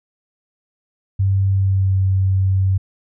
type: tone with pitch glide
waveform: sine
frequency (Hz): 97.1 to 95.38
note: G2 to G2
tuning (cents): -16 to -47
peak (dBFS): -13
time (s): 1.19-2.78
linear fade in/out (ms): 10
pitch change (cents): -31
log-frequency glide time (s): 1.51-1.97
effects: none